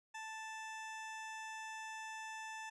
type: tone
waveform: 20% pulse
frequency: 880 Hz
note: A5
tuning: in tune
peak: -40 dBFS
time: 0.14-2.7 s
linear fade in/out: 10 ms
effects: resampled to 22050 Hz